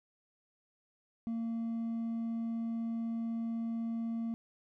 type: tone with hard clipping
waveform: sine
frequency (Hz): 229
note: A#3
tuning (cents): -31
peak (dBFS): -34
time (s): 1.27-4.34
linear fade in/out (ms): 0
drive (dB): 2
effects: none